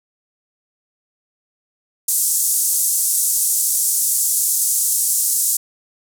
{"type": "band-pass noise", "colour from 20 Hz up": "white", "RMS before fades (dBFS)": -18, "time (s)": [2.08, 5.57], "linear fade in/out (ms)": 5, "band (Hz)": [6900, 12000], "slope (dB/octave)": 24, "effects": []}